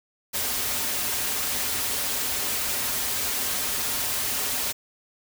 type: noise with comb filter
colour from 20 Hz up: white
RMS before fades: -27 dBFS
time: 0.33-4.73 s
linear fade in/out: 20 ms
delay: 6 ms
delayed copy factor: -0.6
effects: none